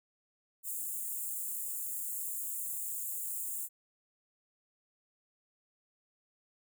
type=high-pass noise; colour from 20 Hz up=white; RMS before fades=-38 dBFS; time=0.63-3.69 s; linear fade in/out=50 ms; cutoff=7000 Hz; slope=96 dB/octave; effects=none